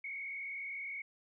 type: tone with frequency modulation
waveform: sine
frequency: 2213 Hz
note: C#7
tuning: 3 cents flat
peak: -39 dBFS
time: 0.04-1.02 s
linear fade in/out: 5 ms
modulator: 40.4 Hz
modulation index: 1.6
effects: none